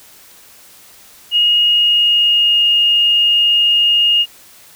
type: tone with pitch glide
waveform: sine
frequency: 2870 to 2847 Hz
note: F7 to F7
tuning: +47 to +33 cents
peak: -9 dBFS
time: 1.31-4.26 s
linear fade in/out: 50 ms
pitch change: -14 cents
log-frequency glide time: 1.66-2.63 s
effects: white hiss -43 dBFS RMS until 4.75 s